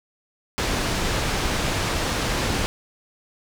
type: low-pass noise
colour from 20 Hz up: pink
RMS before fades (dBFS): -24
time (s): 0.58-2.66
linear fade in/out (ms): 0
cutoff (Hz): 6800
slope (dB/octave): 12
effects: none